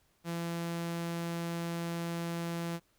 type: tone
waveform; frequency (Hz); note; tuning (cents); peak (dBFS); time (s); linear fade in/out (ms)
sawtooth; 169.2; E3; +45; -30; 0.24-2.8; 50
effects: pink hiss -71 dBFS RMS until 2.98 s